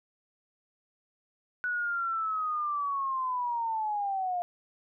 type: linear sweep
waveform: sine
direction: down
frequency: 1480 to 700 Hz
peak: -28 dBFS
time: 1.64-4.42 s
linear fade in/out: 0 ms
effects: none